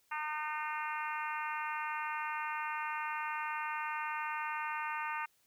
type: harmonic tone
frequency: 304.4 Hz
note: D#4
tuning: 38 cents flat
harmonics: 3 / 4 / 5 / 6 / 7 / 8 / 9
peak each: -39 / -41 / -43 / -45 / -46 / -47 / -48 dBFS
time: 0.11-5.26 s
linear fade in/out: 10 ms
effects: white hiss -72 dBFS RMS until 5.46 s